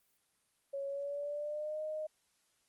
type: tone with pitch glide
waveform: sine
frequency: 554.4 to 618.7 Hz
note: C#5 to D#5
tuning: 0 to -10 cents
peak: -36 dBFS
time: 0.73-2.07 s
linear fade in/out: 10 ms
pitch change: +190 cents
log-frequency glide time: 0.87-1.82 s
effects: white hiss -75 dBFS RMS until 2.68 s + Opus 32 kbps